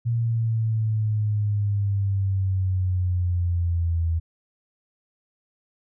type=exponential sweep; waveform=sine; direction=down; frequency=117.6 to 82 Hz; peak=-20 dBFS; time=0.05-4.2 s; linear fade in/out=20 ms; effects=none